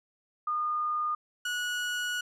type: tone pair in turn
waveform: sine / 30% pulse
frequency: 1220 / 1461.9 Hz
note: D#6 / F#6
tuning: -34 / -21 cents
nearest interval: minor third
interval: 313 cents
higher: second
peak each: -27 dBFS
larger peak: neither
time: 0.47-1.15 / 1.45-2.21 s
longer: second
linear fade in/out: 5 ms
effects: low-pass 11000 Hz 12 dB/octave